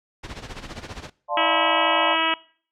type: noise with tremolo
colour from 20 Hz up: pink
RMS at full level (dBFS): -33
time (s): 0.23-1.1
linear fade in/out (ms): 10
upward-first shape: sine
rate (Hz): 15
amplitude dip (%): 75
type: chord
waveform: sine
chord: D minor seventh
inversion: none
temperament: equal with one note detuned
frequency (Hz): 590 / 698.5 / 880 / 1046.5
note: D5 / F5 / A5 / C6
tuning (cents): +8 / 0 / 0 / 0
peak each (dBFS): -27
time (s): 1.28-2.17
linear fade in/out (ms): 50
type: harmonic tone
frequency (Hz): 324.2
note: E4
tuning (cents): -29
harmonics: 1 / 2 / 3 / 4 / 5 / 6 / 7 / 8 / 9 / 10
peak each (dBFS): -31 / -31 / -26 / -26 / -31 / -30 / -30 / -28 / -26 / -30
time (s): 1.37-2.34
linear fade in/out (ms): 2
effects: noise-tail reverb RT60 0.5 s tail -23 dB re dry + low-pass 5000 Hz 12 dB/octave